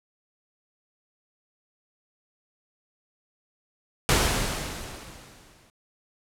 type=noise with exponential decay; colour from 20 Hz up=pink; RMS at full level=-19 dBFS; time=4.09-5.7 s; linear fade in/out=0 ms; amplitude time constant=350 ms; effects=low-pass 11000 Hz 12 dB/octave